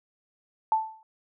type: tone with exponential decay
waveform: sine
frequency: 880 Hz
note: A5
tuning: in tune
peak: -17 dBFS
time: 0.72-1.03 s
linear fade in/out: 1 ms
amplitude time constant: 67 ms
effects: none